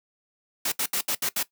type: noise bursts at uneven times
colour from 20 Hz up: white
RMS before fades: -26 dBFS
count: 6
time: 0.65-0.72 / 0.79-0.86 / 0.93-1.01 / 1.08-1.15 / 1.22-1.29 / 1.36-1.43 s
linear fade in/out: 5 ms
effects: noise-tail reverb RT60 0.1 s tail -17 dB re dry + high-pass 150 Hz 12 dB/octave